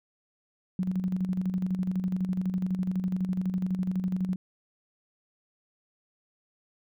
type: tone with tremolo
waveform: sine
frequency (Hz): 185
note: F#3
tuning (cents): 0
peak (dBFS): -24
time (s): 0.79-4.36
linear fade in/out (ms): 2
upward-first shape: square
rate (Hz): 12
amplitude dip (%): 55
effects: none